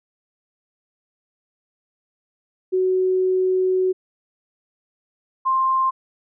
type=tone pair in turn; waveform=sine; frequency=372.2 / 1052.7 Hz; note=F#4 / C6; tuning=+10 / +10 cents; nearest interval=octave + tritone; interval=1800 cents; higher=second; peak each=-16 / -16 dBFS; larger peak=neither; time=2.72-3.93 / 5.45-5.91 s; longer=first; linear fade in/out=20 ms; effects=none